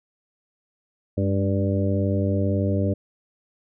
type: harmonic tone with a mistuned harmonic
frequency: 98 Hz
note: G2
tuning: in tune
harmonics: 1 / 2 / 3 / 4 / 5 / 6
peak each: -22 / -26 / -28 / -32 / -31 / -30 dBFS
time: 1.17-2.94 s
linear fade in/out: 10 ms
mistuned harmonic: 2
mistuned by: +48 cents
effects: none